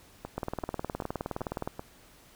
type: two click trains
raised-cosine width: 1 ms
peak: -22 / -18 dBFS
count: 5 / 26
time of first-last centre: 0.25-1.794 / 0.38-1.675 s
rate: 2.59 / 19.3 Hz
effects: pink hiss -57 dBFS RMS until 2.35 s